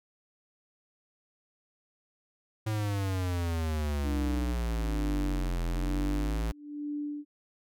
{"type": "exponential two-way sweep", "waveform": "square", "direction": "down then up", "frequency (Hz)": [110, 42.22, 56.5], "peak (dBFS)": -29, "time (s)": [2.66, 6.52], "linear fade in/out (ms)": 10, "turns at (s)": 5.64}
{"type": "tone with tremolo", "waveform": "sine", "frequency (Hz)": 293.7, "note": "D4", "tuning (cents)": 0, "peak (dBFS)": -31, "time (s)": [4.02, 7.25], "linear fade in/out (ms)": 50, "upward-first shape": "sine", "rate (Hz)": 1.1, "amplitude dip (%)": 90}
{"effects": []}